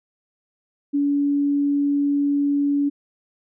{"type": "tone", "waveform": "sine", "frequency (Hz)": 285.1, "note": "C#4", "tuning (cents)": 49, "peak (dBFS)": -17, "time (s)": [0.93, 2.9], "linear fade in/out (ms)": 20, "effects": []}